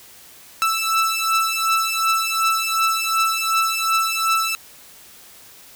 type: beating tone pair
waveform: sawtooth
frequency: 1320 / 1322.7 Hz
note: E6 / E6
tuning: +2 / +5 cents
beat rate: 2.7 Hz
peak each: -17 dBFS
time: 0.62-4.55 s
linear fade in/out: 0 ms
effects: white hiss -45 dBFS RMS until 5.75 s